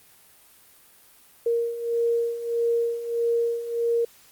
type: beating tone pair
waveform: sine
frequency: 466.2 / 467.8 Hz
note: A#4 / A#4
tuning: 0 / +6 cents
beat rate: 1.6 Hz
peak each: -28 / -23 dBFS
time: 1.46-4.05 s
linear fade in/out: 5 ms
effects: white hiss -54 dBFS RMS until 4.31 s + Opus 32 kbps